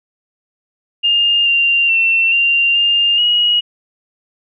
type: tone with pitch steps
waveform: sine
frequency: 2818 / 2779 / 2697 / 2776 / 2808 / 2898 Hz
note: F7 / F7 / E7 / F7 / F7 / F#7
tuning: +15 / -9 / +39 / -11 / +9 / -37 cents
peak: -10 dBFS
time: 1.03-3.61 s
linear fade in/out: 20 ms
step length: 430 ms
effects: none